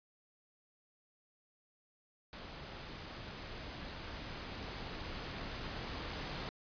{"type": "noise with level ramp", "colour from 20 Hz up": "pink", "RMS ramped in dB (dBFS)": [-48, -41], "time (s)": [2.33, 6.49], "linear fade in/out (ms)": 0, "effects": ["resampled to 11025 Hz"]}